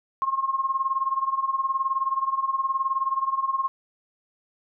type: tone with tremolo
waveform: sine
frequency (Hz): 1072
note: C6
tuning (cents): +42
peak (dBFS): -19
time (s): 0.22-3.68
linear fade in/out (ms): 0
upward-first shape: sine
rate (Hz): 19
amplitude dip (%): 80
effects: none